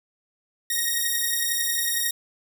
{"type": "beating tone pair", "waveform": "5% pulse", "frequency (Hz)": [1864.7, 1875.7], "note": ["A#6", "A#6"], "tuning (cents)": [0, 10], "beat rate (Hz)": 11, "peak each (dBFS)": -15, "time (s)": [0.7, 2.11], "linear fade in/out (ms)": 5, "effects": []}